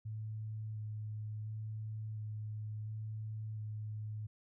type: tone with vibrato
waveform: sine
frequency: 107.9 Hz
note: A2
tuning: 33 cents flat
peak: -39 dBFS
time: 0.05-4.27 s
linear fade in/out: 10 ms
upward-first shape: square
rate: 0.71 Hz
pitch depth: 12 cents each way
effects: none